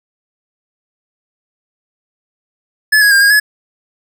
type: tone with pitch steps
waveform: square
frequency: 1720 / 1662 / 1604 / 1631 / 1699 Hz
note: A6 / G#6 / G6 / G#6 / G#6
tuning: -40 / +1 / +39 / -32 / +39 cents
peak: -7 dBFS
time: 2.92-3.4 s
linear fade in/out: 10 ms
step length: 96 ms
effects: none